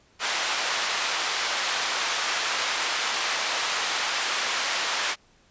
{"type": "band-pass noise", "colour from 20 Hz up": "pink", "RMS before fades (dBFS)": -27, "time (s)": [0.19, 5.16], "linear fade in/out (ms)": 50, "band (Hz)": [1000, 6500], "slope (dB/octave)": 12, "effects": ["pink hiss -60 dBFS RMS until 5.5 s", "resampled to 16000 Hz"]}